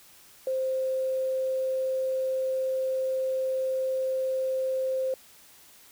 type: tone with quantisation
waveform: sine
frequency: 523.3 Hz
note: C5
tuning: in tune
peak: -25 dBFS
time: 0.47-5.14 s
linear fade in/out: 2 ms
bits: 9
effects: white hiss -54 dBFS RMS until 5.91 s